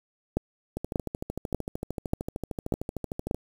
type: two click trains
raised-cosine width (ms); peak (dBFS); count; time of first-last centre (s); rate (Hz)
2; -18 / -11; 35 / 6; 0.77-3.346 / 0.37-3.311; 13.2 / 1.7
effects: 7-bit